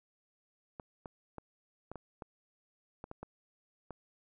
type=clicks; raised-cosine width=1 ms; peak=-29 dBFS; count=10; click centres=0.798 / 1.058 / 1.383 / 1.916 / 1.957 / 2.222 / 3.041 / 3.114 / 3.23 / 3.907 s; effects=none